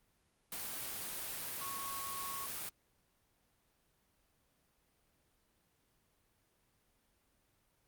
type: tone in noise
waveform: sine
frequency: 1102 Hz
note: C#6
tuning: 11 cents flat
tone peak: -43 dBFS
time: 1.61-2.46 s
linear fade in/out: 2 ms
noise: white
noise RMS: -42 dBFS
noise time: 0.52-2.69 s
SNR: -4 dB
effects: pink hiss -75 dBFS RMS until 7.87 s + Opus 32 kbps